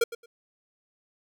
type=tone with echo; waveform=square; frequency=466.2 Hz; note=A#4; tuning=in tune; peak=-20 dBFS; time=0.01-0.04 s; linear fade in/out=5 ms; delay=110 ms; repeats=2; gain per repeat=-15 dB; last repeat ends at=0.26 s; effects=none